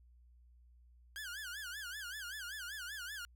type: tone with vibrato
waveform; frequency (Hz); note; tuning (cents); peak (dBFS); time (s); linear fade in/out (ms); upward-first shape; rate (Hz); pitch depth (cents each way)
sawtooth; 1568; G6; 0; -39; 1.16-3.25; 0; sine; 5.2; 190
effects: added 60 Hz sine -60 dBFS peak until 3.35 s